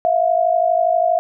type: tone pair together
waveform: sine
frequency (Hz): 655.6 / 708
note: E5 / F5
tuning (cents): -10 / +23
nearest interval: minor second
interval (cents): 133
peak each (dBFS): -16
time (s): 0.05-1.19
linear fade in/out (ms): 0
effects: none